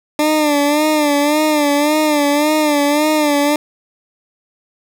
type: tone with vibrato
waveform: 20% pulse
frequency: 297.5 Hz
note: D4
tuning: 22 cents sharp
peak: -7 dBFS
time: 0.19-3.56 s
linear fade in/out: 2 ms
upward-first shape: sine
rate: 1.8 Hz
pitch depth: 66 cents each way
effects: none